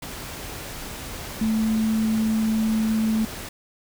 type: tone in noise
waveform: sine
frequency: 220 Hz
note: A3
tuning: in tune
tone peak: -19 dBFS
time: 1.41-3.25 s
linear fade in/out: 5 ms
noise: pink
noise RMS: -35 dBFS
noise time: 0.02-3.49 s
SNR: +13 dB
effects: none